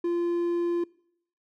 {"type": "tone", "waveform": "triangle", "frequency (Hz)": 345.1, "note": "F4", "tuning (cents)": -21, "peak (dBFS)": -22, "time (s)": [0.04, 0.84], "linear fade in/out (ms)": 5, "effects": ["noise-tail reverb RT60 0.7 s tail -23 dB re dry"]}